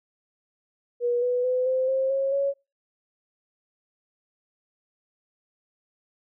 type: tone with pitch steps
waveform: sine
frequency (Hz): 482.3 / 493.9 / 505.7 / 517.8 / 530.2 / 542.9 / 555.9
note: B4 / B4 / B4 / C5 / C5 / C#5 / C#5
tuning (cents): -41 / 0 / +41 / -18 / +23 / -36 / +5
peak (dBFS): -21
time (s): 1-2.54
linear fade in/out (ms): 50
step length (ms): 220
effects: noise-tail reverb RT60 0.3 s tail -26 dB re dry